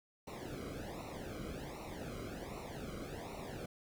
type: noise with flanger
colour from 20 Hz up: brown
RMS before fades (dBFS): -45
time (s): 0.27-3.66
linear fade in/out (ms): 5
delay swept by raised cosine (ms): 0.61 to 1.14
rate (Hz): 1.3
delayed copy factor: -0.95
effects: none